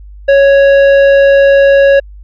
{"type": "tone with tanh clipping", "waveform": "sine", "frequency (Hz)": 554.4, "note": "C#5", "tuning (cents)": 0, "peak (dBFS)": -5, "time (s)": [0.28, 2], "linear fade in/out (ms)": 10, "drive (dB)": 14, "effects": ["added 50 Hz sine -29 dBFS peak until 2.23 s", "low-pass 3000 Hz 12 dB/octave"]}